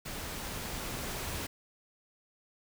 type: noise with level ramp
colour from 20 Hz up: pink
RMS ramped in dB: -40 to -37 dBFS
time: 0.05-1.47 s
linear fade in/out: 10 ms
effects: none